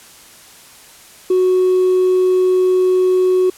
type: tone with hard clipping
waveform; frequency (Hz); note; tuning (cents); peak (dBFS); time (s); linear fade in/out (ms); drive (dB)
triangle; 368.9; F#4; -5; -10; 1.3-3.5; 5; 2
effects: white hiss -42 dBFS RMS until 3.57 s + low-pass 12000 Hz 12 dB/octave